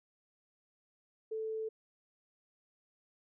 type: tone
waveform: sine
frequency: 440 Hz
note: A4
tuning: in tune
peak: -35 dBFS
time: 1.31-1.69 s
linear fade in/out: 10 ms
effects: none